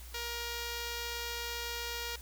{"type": "tone", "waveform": "5% pulse", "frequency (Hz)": 472.2, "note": "A#4", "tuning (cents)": 22, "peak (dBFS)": -25, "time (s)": [0.14, 2.16], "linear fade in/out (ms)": 5, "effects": ["added 60 Hz sine -46 dBFS peak until 2.21 s", "white hiss -53 dBFS RMS until 2.21 s"]}